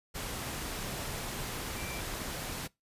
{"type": "tone in noise", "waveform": "sine", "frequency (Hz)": 2349, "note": "D7", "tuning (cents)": 0, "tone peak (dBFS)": -45, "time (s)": [1.76, 2.01], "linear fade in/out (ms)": 20, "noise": "pink", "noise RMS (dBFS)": -38, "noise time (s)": [0.14, 2.68], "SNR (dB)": -10, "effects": ["noise-tail reverb RT60 0.2 s tail -23 dB re dry", "resampled to 32000 Hz"]}